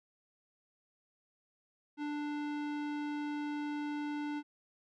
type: tone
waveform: square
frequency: 294.8 Hz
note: D4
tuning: 7 cents sharp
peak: -36 dBFS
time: 1.97-4.43 s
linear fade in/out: 50 ms
effects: low-pass 3000 Hz 12 dB/octave